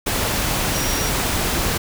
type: tone in noise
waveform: sine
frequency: 5680 Hz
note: F8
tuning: 28 cents sharp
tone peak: -28 dBFS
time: 0.74-1.1 s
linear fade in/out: 10 ms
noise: pink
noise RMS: -21 dBFS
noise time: 0.06-1.78 s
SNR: -10 dB
effects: none